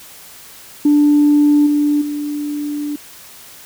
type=tone with level steps; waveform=sine; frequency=293.7 Hz; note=D4; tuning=in tune; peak=-7 / -11 / -19 dBFS; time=0.85-2.96 s; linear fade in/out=5 ms; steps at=1.66 / 2.01 s; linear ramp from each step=10 ms; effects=tanh soft clip ceiling -4 dBFS + white hiss -39 dBFS RMS until 3.65 s